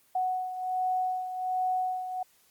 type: beating tone pair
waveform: sine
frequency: 740 / 741.3 Hz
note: F#5 / F#5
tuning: 0 / +3 cents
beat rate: 1.3 Hz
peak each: -28 / -35 dBFS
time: 0.15-2.23 s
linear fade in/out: 5 ms
effects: white hiss -64 dBFS RMS until 2.5 s + Opus 24 kbps